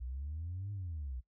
sine exponential two-way sweep, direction up then down, 59.1 to 103.83 to 59.1 Hz, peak -37 dBFS, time 0-1.21 s, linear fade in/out 20 ms, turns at 0.72 s, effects noise-tail reverb RT60 0.1 s tail -19 dB re dry + tanh soft clip ceiling -34 dBFS

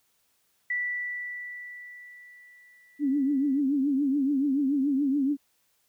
sine tone with exponential decay, 1965 Hz, B6, 9 cents flat, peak -25 dBFS, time 0.7-3.6 s, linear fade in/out 5 ms, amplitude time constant 630 ms
sine tone with vibrato, 277.9 Hz, C#4, 4 cents sharp, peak -22 dBFS, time 2.99-5.37 s, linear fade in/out 50 ms, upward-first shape triangle, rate 7 Hz, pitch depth 130 cents each way
effects white hiss -70 dBFS RMS until 5.88 s

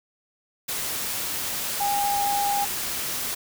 sine tone in noise, 810 Hz, G#5, 43 cents flat, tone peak -22 dBFS, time 1.8-2.65 s, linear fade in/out 10 ms, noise white, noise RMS -29 dBFS, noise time 0.68-3.35 s, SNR +4 dB, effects none

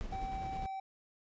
brown noise with tremolo, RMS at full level -41 dBFS, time 0.01-0.66 s, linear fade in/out 0 ms, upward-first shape square, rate 9.8 Hz, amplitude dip 30%
triangle tone, 771 Hz, G5, 29 cents flat, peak -36 dBFS, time 0.12-0.8 s, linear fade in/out 5 ms
effects resampled to 16000 Hz

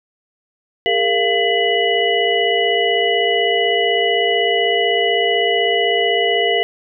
sine tone cluster, 407.6 / 463.5 / 690 / 2007 / 2937 Hz, G#4 / A#4 / F5 / B6 / F#7, -32 / -10 / -21 / +27 / -13 cents, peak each -20 dBFS, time 0.86-6.63 s, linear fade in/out 0 ms, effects none

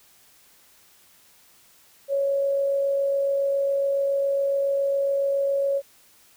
sine tone with amplitude modulation, 555 Hz, C#5, 2 cents sharp, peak -19 dBFS, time 2.08-5.82 s, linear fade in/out 50 ms, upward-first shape sine, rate 47.2 Hz, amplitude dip 25%, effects white hiss -56 dBFS RMS until 6.36 s

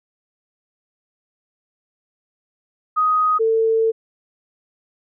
sine tone pair in turn, 1251 / 447.8 Hz, D#6 / A4, +9 / +30 cents, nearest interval octave + tritone, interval 1779 cents, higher first, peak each -14 dBFS, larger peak neither, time 2.96-3.39 / 3.39-3.92 s, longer second, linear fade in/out 20 ms, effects none

